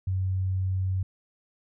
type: tone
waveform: sine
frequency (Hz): 94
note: F#2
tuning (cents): +28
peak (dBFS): -24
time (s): 0.07-1.03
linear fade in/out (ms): 5
effects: none